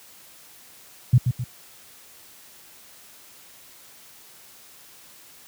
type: tone with echo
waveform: sine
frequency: 123.47 Hz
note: B2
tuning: in tune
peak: -10 dBFS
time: 1.13-1.18 s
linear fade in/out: 5 ms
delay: 130 ms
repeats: 2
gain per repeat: -7 dB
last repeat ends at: 1.44 s
effects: white hiss -49 dBFS RMS until 5.47 s + high-pass 60 Hz 12 dB/octave